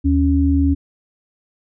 sine tone pair together, 77.78 / 277.2 Hz, D#2 / C#4, 0 / 0 cents, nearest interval octave + minor seventh, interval 2200 cents, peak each -15 dBFS, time 0.04-0.75 s, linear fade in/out 20 ms, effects none

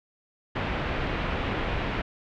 pink low-pass noise, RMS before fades -29 dBFS, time 0.55-2.02 s, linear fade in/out 10 ms, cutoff 3000 Hz, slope 24 dB/octave, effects none

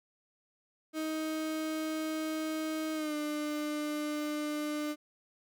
35% pulse tone with pitch glide, 314 to 299.5 Hz, D#4 to D4, +16 to +34 cents, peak -31 dBFS, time 0.93-4.96 s, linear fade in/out 50 ms, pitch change -82 cents, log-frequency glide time 2.94-3.15 s, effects none

